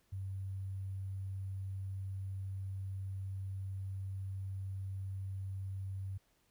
sine tone with sample-and-hold, 96.3 Hz, G2, 30 cents flat, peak -38 dBFS, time 0.12-6.18 s, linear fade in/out 10 ms, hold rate 11025 Hz, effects pink hiss -74 dBFS RMS until 6.5 s

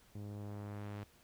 sawtooth tone with low-pass filter sweep, 102.9 Hz, G#2, 16 cents flat, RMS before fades -45 dBFS, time 0.15-1.04 s, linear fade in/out 5 ms, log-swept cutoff 390 to 3800 Hz, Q 0.71, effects pink hiss -66 dBFS RMS until 1.23 s

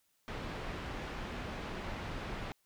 pink low-pass noise, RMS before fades -41 dBFS, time 0.28-2.52 s, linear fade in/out 0 ms, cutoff 2800 Hz, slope 12 dB/octave, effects white hiss -75 dBFS RMS until 2.65 s

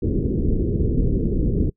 pink low-pass noise, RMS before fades -20 dBFS, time 0.02-1.7 s, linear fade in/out 10 ms, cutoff 440 Hz, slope 48 dB/octave, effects noise-tail reverb RT60 0.1 s tail -24 dB re dry

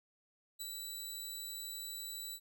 15% pulse tone with ADSR envelope, 3951 Hz, B7, in tune, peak -32 dBFS, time 0.59-2.4 s, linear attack 23 ms, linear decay 20 ms, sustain -3 dB, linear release 61 ms, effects none

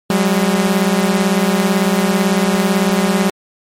sawtooth beating tone pair, 185 / 203 Hz, F#3 / G#3, 0 / -39 cents, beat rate 18 Hz, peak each -11 dBFS, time 0.1-3.3 s, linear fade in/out 2 ms, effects MP3 64 kbps

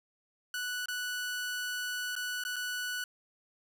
sawtooth tone with dropouts, 1480 Hz, F#6, in tune, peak -30 dBFS, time 0.54-3.04 s, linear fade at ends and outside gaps 2 ms, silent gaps 0.858-0.884 / 2.154-2.163 / 2.438-2.45 / 2.56-2.564 s, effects none

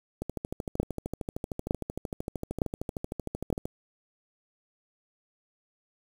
two click trains, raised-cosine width 2 ms, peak -10 / -19 dBFS, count 4 / 46, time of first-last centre 0.8-3.527 / 0.22-3.655 s, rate 1.1 / 13.1 Hz, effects 7-bit

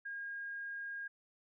sine tone, 1624 Hz, G#6, 39 cents flat, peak -40 dBFS, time 0.05-1.08 s, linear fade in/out 10 ms, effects none

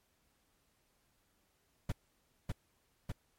brown noise with echo, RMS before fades -34 dBFS, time 1.89-1.92 s, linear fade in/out 5 ms, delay 600 ms, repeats 2, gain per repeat -2 dB, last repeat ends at 3.12 s, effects pink hiss -75 dBFS RMS until 3.38 s + MP3 64 kbps

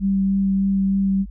sine tone with vibrato, 194.7 Hz, G3, 12 cents flat, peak -16 dBFS, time 0-1.26 s, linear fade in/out 50 ms, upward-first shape sine, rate 3.3 Hz, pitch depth 10 cents each way, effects added 50 Hz sine -33 dBFS peak until 1.3 s

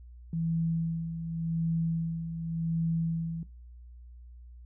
sine tone with tremolo, 164.81 Hz, E3, in tune, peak -26 dBFS, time 0.33-3.43 s, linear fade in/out 2 ms, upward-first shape sine, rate 0.88 Hz, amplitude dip 60%, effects noise-tail reverb RT60 0.3 s tail -18 dB re dry + added 60 Hz sine -46 dBFS peak until 4.65 s

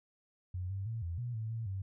sine tone with pitch steps, 90.9 / 97.4 / 113.5 / 85 / 121.1 / 110.4 / 113.7 / 96.4 Hz, F#2 / G2 / A#2 / F2 / B2 / A2 / A#2 / G2, -30 / -11 / -46 / -46 / -34 / +6 / -43 / -28 cents, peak -35 dBFS, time 0.54-1.82 s, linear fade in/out 5 ms, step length 160 ms, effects none

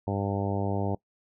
harmonic tone, 99.4 Hz, G2, 25 cents sharp, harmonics 1 / 2 / 3 / 4 / 5 / 6 / 7 / 8 / 9, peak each -30 / -33 / -35 / -36 / -37 / -38 / -38 / -39 / -40 dBFS, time 0.07-0.95 s, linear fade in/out 5 ms, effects noise-tail reverb RT60 0.1 s tail -22 dB re dry

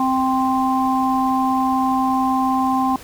harmonic tone, 261.7 Hz, C4, in tune, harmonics 1 / 3 / 4, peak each -19 / -20 / -21 dBFS, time 0-2.96 s, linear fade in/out 2 ms, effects pink hiss -40 dBFS RMS until 3.03 s

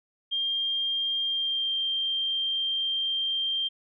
sine tone with pitch glide, 3201 to 3172 Hz, G7 to G7, +36 to +20 cents, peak -25 dBFS, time 0.31-3.69 s, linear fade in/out 20 ms, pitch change -16 cents, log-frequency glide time 1.22-1.75 s, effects none

